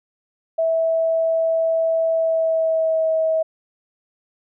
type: tone with pitch glide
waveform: sine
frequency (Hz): 653 to 641.4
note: E5 to E5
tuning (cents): -17 to -48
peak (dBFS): -16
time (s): 0.58-3.43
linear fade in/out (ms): 10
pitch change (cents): -31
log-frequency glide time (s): 2.12-3.1
effects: none